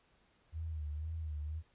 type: tone with vibrato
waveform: sine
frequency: 77.78 Hz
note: D#2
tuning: in tune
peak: -37 dBFS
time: 0.52-1.63 s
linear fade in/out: 50 ms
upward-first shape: sine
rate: 2 Hz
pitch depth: 79 cents each way
effects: pink hiss -71 dBFS RMS until 1.74 s + resampled to 8000 Hz